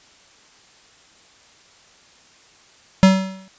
square tone with exponential decay, 190.2 Hz, F#3, 48 cents sharp, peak -6 dBFS, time 3.03-3.48 s, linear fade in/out 0 ms, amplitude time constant 96 ms, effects white hiss -51 dBFS RMS until 3.58 s + resampled to 16000 Hz

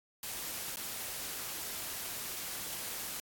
white noise with dropouts, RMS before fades -40 dBFS, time 0.23-3.2 s, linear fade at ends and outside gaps 2 ms, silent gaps 0.76-0.77 s, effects AAC 64 kbps

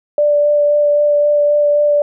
sine tone with vibrato, 587.3 Hz, D5, in tune, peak -9 dBFS, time 0.18-2.02 s, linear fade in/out 2 ms, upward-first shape sine, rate 3.8 Hz, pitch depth 10 cents each way, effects none

